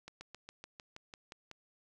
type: slowing click train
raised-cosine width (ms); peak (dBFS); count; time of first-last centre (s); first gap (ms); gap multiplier
0.2; -30; 10; 0.08-1.513; 130; 1.05
effects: none